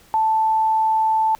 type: tone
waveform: sine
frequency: 880 Hz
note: A5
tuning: in tune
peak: -15 dBFS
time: 0.14-1.35 s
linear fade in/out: 0 ms
effects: pink hiss -51 dBFS RMS until 1.39 s